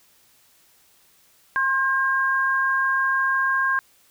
sine tone pair together, 1064 / 1609.9 Hz, C6 / G6, +29 / +46 cents, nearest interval perfect fifth, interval 717 cents, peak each -23 / -20 dBFS, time 1.56-3.79 s, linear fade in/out 0 ms, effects white hiss -58 dBFS RMS until 4.1 s

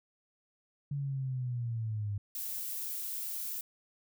sine linear sweep, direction down, 143.7 to 100 Hz, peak -32 dBFS, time 0.91-2.18 s, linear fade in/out 5 ms
violet noise, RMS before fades -38 dBFS, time 2.35-3.61 s, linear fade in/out 2 ms
effects none

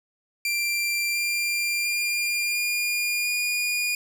sawtooth tone with pitch steps, 2366 / 2384 / 2402 / 2420 / 2438 Hz, D7 / D7 / D7 / D#7 / D#7, +12 / +25 / +38 / -49 / -36 cents, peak -20 dBFS, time 0.45-3.95 s, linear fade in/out 2 ms, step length 700 ms, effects none

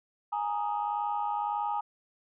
sine chord, Ab suspended second, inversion none, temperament equal, 830.6 / 932.3 / 1244.5 Hz, Ab5 / Bb5 / Eb6, 0 / 0 / 0 cents, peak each -30 / -33 / -36 dBFS, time 0.32-1.81 s, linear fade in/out 10 ms, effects tanh soft clip ceiling -20 dBFS

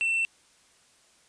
sine tone with tanh clipping, 2689 Hz, E7, 34 cents sharp, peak -24 dBFS, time 0.01-0.25 s, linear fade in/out 0 ms, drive 3 dB, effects white hiss -61 dBFS RMS until 1.28 s + resampled to 22050 Hz

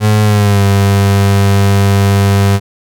35% pulse tone with pitch glide, 106.3 to 99.18 Hz, G#2 to G2, +41 to +21 cents, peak -5 dBFS, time 0-2.6 s, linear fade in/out 50 ms, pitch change -120 cents, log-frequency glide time 0.22-0.63 s, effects none

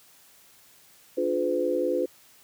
sine chord, D diminished seventh, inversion none, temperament just, 293.7 / 352.4 / 422.9 / 507.5 Hz, D4 / F4 / Ab4 / Cb5, 0 / +16 / +31 / +47 cents, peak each -31 / -28 / -32 / -26 dBFS, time 1.17-2.06 s, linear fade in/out 10 ms, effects white hiss -56 dBFS RMS until 2.43 s + high-pass 60 Hz 12 dB/octave

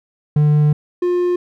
triangle tone pair in turn, 149.4 / 355.3 Hz, D3 / F4, +30 / +30 cents, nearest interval octave + minor third, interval 1500 cents, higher second, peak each -8 / -12 dBFS, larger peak first, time 0.36-0.73 / 1.02-1.36 s, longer first, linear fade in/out 5 ms, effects none

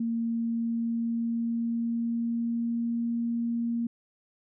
sine tone with pitch glide, 230.3 to 233.9 Hz, A#3 to A#3, -21 to +6 cents, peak -26 dBFS, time 0-3.87 s, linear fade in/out 5 ms, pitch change +27 cents, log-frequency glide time 0.12-3.1 s, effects none

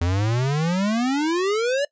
square exponential sweep, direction up, 83.4 to 587.3 Hz, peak -20 dBFS, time 0.01-1.85 s, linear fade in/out 5 ms, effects noise-tail reverb RT60 0.1 s tail -21 dB re dry + resampled to 16000 Hz

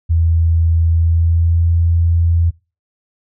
sine tone with pitch glide, 82.6 to 84.24 Hz, E2 to E2, +4 to +38 cents, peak -10 dBFS, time 0.09-2.51 s, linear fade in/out 20 ms, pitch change +34 cents, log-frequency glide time 0.89-1.7 s, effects noise-tail reverb RT60 0.3 s tail -23 dB re dry

